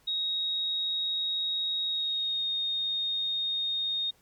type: tone with pitch glide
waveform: sine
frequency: 3774 to 3701 Hz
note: A#7 to A#7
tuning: +21 to -13 cents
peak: -27 dBFS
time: 0.07-4.11 s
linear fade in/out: 10 ms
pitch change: -34 cents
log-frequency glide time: 1.85-2.48 s
effects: pink hiss -64 dBFS RMS until 4.21 s + MP3 96 kbps